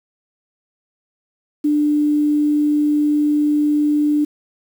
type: tone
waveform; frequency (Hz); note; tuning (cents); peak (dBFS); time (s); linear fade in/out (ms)
sine; 296.9; D4; +19; -13; 1.64-4.25; 10
effects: 7-bit

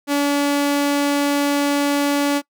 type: tone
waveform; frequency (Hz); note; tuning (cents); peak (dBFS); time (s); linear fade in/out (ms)
sawtooth; 285.9; D4; -46; -12; 0.07-2.42; 50
effects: noise-tail reverb RT60 0.1 s tail -22 dB re dry

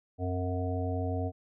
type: harmonic tone with a mistuned harmonic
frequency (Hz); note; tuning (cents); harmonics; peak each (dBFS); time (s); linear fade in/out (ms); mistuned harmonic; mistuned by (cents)
91.6; F#2; -17; 1 / 3 / 5 / 7 / 8; -31 / -36 / -38 / -39 / -40; 0.18-1.32; 50; 3; -51
effects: none

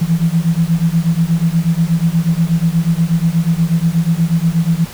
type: beating tone pair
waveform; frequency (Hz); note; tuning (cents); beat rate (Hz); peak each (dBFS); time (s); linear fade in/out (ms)
sine; 162.1 / 170.4; E3 / F3; -29 / -42; 8.3; -14; 0.01-4.85; 10
effects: pink hiss -33 dBFS RMS until 4.93 s

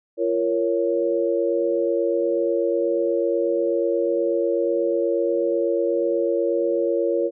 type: chord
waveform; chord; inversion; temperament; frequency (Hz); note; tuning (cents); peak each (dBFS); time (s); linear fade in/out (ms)
sine; Bb minor; second; equal with one note detuned; 344 / 466.2 / 554.4; F4 / Bb4 / Db5; -26 / 0 / 0; -23; 0.17-7.31; 50
effects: none

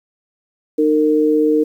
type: tone pair together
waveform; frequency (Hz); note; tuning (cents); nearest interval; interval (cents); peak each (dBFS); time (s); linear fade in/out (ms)
sine; 305.6 / 458.2; D#4 / A#4; -31 / -30; perfect fifth; 701; -14; 0.78-1.64; 10
effects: 8-bit

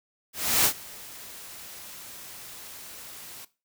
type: noise with ADSR envelope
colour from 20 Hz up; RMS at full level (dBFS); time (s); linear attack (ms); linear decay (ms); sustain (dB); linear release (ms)
white; -20; 0.33-3.45; 320; 77; -23; 6
effects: noise-tail reverb RT60 0.3 s tail -18 dB re dry

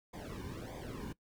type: noise with flanger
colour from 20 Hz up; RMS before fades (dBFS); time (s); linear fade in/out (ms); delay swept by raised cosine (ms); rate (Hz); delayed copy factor
brown; -44; 0.13-1.13; 10; 0.71 to 1.55; 1.6; -0.85
effects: noise-tail reverb RT60 0.1 s tail -20 dB re dry

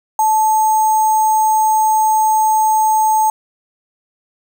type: tone with sample-and-hold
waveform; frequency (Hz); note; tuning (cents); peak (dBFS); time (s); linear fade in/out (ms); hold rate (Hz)
sine; 870; A5; -20; -10; 0.19-3.3; 2; 7350
effects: none

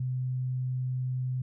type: tone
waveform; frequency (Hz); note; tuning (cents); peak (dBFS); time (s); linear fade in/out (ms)
sine; 127.8; C3; -40; -28; 0-1.42; 5
effects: none

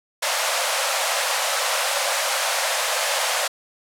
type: high-pass noise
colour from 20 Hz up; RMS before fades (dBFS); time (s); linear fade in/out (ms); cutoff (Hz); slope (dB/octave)
pink; -22; 0.22-3.48; 10; 510; 96
effects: low-pass 11000 Hz 12 dB/octave

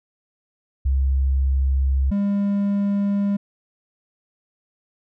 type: tone pair in turn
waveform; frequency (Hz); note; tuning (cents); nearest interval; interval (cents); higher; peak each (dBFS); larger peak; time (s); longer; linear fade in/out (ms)
sine / triangle; 67.1 / 201.1; C2 / G3; +44 / +44; octave + perfect fifth; 1900; second; -16; neither; 0.85-2.11 / 2.11-3.37; neither; 10
effects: none

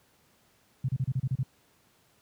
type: tone bursts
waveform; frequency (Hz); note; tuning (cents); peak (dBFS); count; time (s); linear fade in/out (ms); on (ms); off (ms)
sine; 130; C3; -11; -24; 8; 0.84-1.431; 5; 45; 33
effects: pink hiss -65 dBFS RMS until 2.21 s + high-pass 80 Hz 12 dB/octave

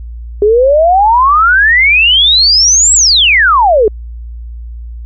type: exponential two-way sweep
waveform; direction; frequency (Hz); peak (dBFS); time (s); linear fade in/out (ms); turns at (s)
sine; up then down; 402 to 7890 to 402; -4; 0.42-3.88; 2; 2.94
effects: added 58 Hz sine -22 dBFS peak until 5.05 s

